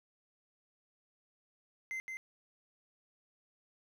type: tone with echo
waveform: triangle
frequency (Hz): 2073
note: C7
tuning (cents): -17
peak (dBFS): -35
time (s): 1.91-2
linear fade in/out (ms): 0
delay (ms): 170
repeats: 1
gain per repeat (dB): -3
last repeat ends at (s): 2.17
effects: none